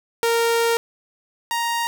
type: tone pair in turn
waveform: sawtooth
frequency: 463.4 / 934.9 Hz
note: A#4 / A#5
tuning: -10 / +5 cents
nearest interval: octave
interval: 1215 cents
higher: second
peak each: -13 / -17 dBFS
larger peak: first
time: 0.23-0.77 / 1.51-1.87 s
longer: first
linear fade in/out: 0 ms
effects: none